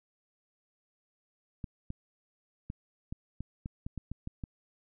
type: clicks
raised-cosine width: 5 ms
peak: -25 dBFS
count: 11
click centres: 1.642 / 1.904 / 2.701 / 3.125 / 3.406 / 3.659 / 3.865 / 3.977 / 4.116 / 4.274 / 4.438 s
effects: none